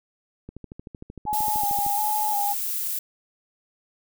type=click train; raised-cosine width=3 ms; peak=-25 dBFS; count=19; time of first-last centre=0.49-1.864 s; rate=13.1 Hz
type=tone with vibrato; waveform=sine; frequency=830.6 Hz; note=G#5; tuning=in tune; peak=-23 dBFS; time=1.26-2.54 s; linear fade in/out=20 ms; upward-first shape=square; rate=1.4 Hz; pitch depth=32 cents each way
type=noise; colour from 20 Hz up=violet; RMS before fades=-28 dBFS; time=1.33-2.99 s; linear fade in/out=5 ms
effects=none